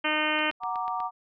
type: harmonic tone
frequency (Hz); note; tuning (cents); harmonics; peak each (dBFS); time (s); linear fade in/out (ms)
306.2; D#4; -28; 1 / 2 / 3 / 4 / 5 / 6 / 7 / 8 / 9 / 10; -33 / -33 / -33 / -33 / -33 / -33 / -33 / -33 / -33 / -33; 0.04-0.51; 10
type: click train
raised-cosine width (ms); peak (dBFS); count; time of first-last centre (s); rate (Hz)
0.3; -28; 6; 0.39-1.003; 8.16
type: chord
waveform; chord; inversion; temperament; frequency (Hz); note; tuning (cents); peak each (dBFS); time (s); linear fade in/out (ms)
sine; Gb augmented; none; equal; 740 / 932.3 / 1174.7; Gb5 / Bb5 / D6; 0 / 0 / 0; -32; 0.6-1.11; 50
effects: none